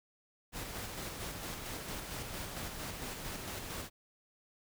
pink noise with tremolo, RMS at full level -41 dBFS, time 0.52-3.9 s, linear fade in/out 50 ms, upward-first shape square, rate 4.4 Hz, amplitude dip 30%, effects none

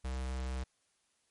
square tone with notch filter, 64.7 Hz, C2, 19 cents flat, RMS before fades -37 dBFS, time 0.04-0.64 s, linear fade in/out 10 ms, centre 260 Hz, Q 1.5, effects white hiss -75 dBFS RMS until 1.3 s + MP3 48 kbps

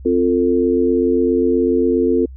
sine chord, F major, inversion second, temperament equal with one note detuned, 261.6 / 349.2 / 446.1 Hz, C4 / F4 / A4, 0 / 0 / +24 cents, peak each -17 dBFS, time 0.05-2.26 s, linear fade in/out 10 ms, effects added 65 Hz sine -32 dBFS peak until 2.36 s

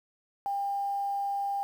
sine tone with quantisation, 799 Hz, G5, 33 cents sharp, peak -28 dBFS, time 0.46-1.63 s, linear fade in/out 0 ms, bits 9, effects none

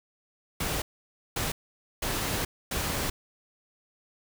pink noise bursts at uneven times, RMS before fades -30 dBFS, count 4, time 0.6-0.82 / 1.36-1.52 / 2.02-2.45 / 2.71-3.1 s, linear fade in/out 5 ms, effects none

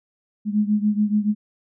sine beating tone pair, 207.7 / 214.7 Hz, G#3 / A3, 0 / -42 cents, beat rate 7 Hz, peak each -19 / -22 dBFS, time 0.45-1.35 s, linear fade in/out 50 ms, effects none

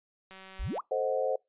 click train, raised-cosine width 0.3 ms, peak -33 dBFS, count 90, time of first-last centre 0.31-0.778 s, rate 190 Hz
sine exponential sweep, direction up, 30.87 to 1379 Hz, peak -31 dBFS, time 0.59-0.81 s, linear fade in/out 10 ms
sine chord, A diminished seventh, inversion none, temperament equal, 440 / 523.3 / 622.3 / 740 Hz, A4 / C5 / Eb5 / Gb5, 0 / 0 / 0 / 0 cents, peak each -34 / -29 / -34 / -35 dBFS, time 0.91-1.36 s, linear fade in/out 5 ms
effects noise-tail reverb RT60 0.2 s tail -25 dB re dry + resampled to 8000 Hz

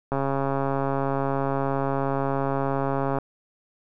click train, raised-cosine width 1 ms, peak -12 dBFS, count 421, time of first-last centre 0.12-3.186 s, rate 137 Hz, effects none

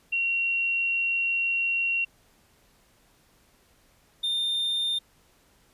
sine / triangle tone pair in turn, 2743 / 3618 Hz, F7 / A7, -32 / +48 cents, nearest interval perfect fourth, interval 480 cents, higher second, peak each -23 dBFS, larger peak neither, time 0.12-2.05 / 4.23-4.99 s, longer first, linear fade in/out 10 ms, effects pink hiss -62 dBFS RMS until 5.73 s + resampled to 32000 Hz

